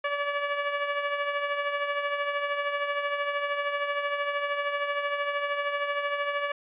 15% pulse tone with tremolo, 574 Hz, D5, 40 cents flat, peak -18 dBFS, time 0.04-6.52 s, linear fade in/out 5 ms, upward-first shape triangle, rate 13 Hz, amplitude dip 55%, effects resampled to 8000 Hz

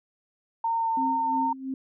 sine tone with vibrato, 910 Hz, A#5, 42 cents flat, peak -23 dBFS, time 0.64-1.53 s, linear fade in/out 5 ms, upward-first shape sine, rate 2.6 Hz, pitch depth 12 cents each way
sine tone with tremolo, 265 Hz, C4, 22 cents sharp, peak -27 dBFS, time 0.97-1.74 s, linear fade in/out 2 ms, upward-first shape sine, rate 2.9 Hz, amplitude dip 75%
effects none

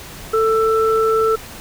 sine tone pair together, 443.8 / 1330 Hz, A4 / E6, +15 / +15 cents, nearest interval octave + perfect fifth, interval 1900 cents, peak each -14 / -18 dBFS, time 0.33-1.36 s, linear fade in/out 10 ms, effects pink hiss -35 dBFS RMS until 1.6 s

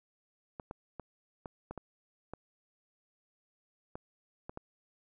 clicks, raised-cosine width 1 ms, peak -27 dBFS, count 10, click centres 0.598 / 0.711 / 0.997 / 1.458 / 1.71 / 1.777 / 2.336 / 3.955 / 4.495 / 4.574 s, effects none

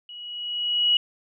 sine tone with level ramp, 2915 Hz, F#7, 26 cents flat, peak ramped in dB -38 to -15 dBFS, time 0.09-0.97 s, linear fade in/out 2 ms, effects none

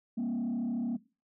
sine tone with frequency modulation, 237.5 Hz, A#3, 33 cents sharp, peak -28 dBFS, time 0.17-0.97 s, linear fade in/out 10 ms, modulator 33.5 Hz, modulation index 0.81, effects noise-tail reverb RT60 0.3 s tail -18 dB re dry + tanh soft clip ceiling -28 dBFS

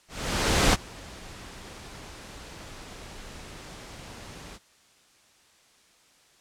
pink noise with ADSR envelope, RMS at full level -19 dBFS, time 0.08-4.59 s, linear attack 650 ms, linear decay 33 ms, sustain -24 dB, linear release 37 ms, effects white hiss -60 dBFS RMS until 6.4 s + low-pass 8000 Hz 12 dB/octave

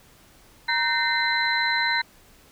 sine tone cluster, 940 / 1535 / 1831 / 2077 / 4038 Hz, A#5 / G6 / A#6 / C7 / B7, +14 / -37 / -32 / -13 / +38 cents, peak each -27 dBFS, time 0.68-2.02 s, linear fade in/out 10 ms, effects pink hiss -54 dBFS RMS until 2.51 s

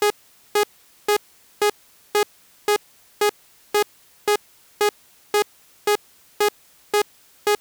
sawtooth tone bursts, 415.3 Hz, G#4, in tune, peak -11 dBFS, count 15, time 0.02-7.55 s, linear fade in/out 2 ms, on 82 ms, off 450 ms, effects white hiss -54 dBFS RMS until 7.6 s

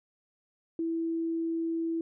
sine tone, 329.6 Hz, E4, in tune, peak -28 dBFS, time 0.79-2.01 s, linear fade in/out 2 ms, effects none

